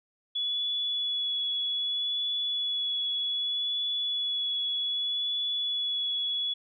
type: tone with vibrato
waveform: sine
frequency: 3401 Hz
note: G#7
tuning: 40 cents sharp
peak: -27 dBFS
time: 0.35-6.54 s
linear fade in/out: 10 ms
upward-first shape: sine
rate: 0.64 Hz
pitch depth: 12 cents each way
effects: none